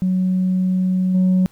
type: tone with level steps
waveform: sine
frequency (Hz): 185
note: F#3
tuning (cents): 0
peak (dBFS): -14 / -10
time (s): 0.02-1.46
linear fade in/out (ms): 0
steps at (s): 1.14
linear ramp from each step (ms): 10
effects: tanh soft clip ceiling -11 dBFS + pink hiss -55 dBFS RMS until 1.51 s